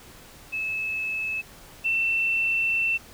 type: tone pair in turn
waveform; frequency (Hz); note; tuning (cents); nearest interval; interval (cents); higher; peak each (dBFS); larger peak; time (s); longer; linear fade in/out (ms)
sine; 2600 / 2684; E7 / E7; -24 / +31; minor second; 55; second; -26 / -21; second; 0.52-1.42 / 1.84-2.98; second; 20
effects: pink hiss -48 dBFS RMS until 3.13 s